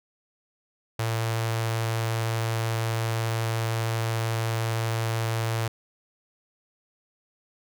sawtooth tone with notch filter, 113.2 Hz, A2, 50 cents sharp, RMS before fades -27 dBFS, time 0.99-5.68 s, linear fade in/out 5 ms, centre 240 Hz, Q 0.83, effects none

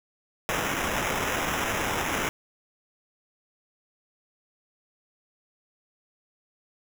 blue noise with sample-and-hold, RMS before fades -28 dBFS, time 0.49-2.29 s, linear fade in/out 0 ms, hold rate 4410 Hz, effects none

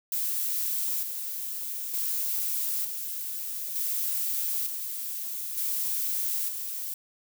violet noise with tremolo, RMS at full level -29 dBFS, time 0.12-6.94 s, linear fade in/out 2 ms, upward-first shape square, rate 0.55 Hz, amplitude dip 45%, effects none

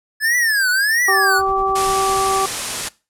square tone with vibrato, 1700 Hz, G#6, 40 cents sharp, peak -15 dBFS, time 0.2-1.42 s, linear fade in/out 50 ms, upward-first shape triangle, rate 1.5 Hz, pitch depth 270 cents each way
harmonic tone, 386.9 Hz, G4, 23 cents flat, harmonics 1 / 2 / 3, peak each -21 / -20 / -18 dBFS, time 1.08-2.46 s, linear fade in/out 5 ms
brown noise with tremolo, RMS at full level -32 dBFS, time 1.37-2.43 s, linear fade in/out 50 ms, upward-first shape triangle, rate 10 Hz, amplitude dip 95%
white low-pass noise, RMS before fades -26 dBFS, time 1.75-2.89 s, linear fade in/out 10 ms, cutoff 11000 Hz, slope 48 dB/octave
effects noise-tail reverb RT60 0.3 s tail -21 dB re dry

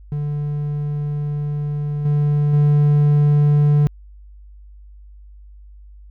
triangle tone with level steps, 146.83 Hz, D3, in tune, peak -18 / -12 / -9 dBFS, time 0.12-3.87 s, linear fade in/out 0 ms, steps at 2.05 / 2.53 s, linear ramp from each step 5 ms, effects added 50 Hz sine -39 dBFS peak until 6.1 s

